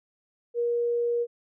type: tone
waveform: sine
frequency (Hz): 474.8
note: A#4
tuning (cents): +32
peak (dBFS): -23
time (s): 0.54-1.27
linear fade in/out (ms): 50
effects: none